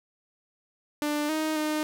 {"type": "tone with pitch steps", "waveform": "sawtooth", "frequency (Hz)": [296.5, 312.4, 306.2], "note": ["D4", "D#4", "D#4"], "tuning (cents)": [17, 7, -28], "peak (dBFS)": -22, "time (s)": [1.02, 1.83], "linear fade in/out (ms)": 0, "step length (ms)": 270, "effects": []}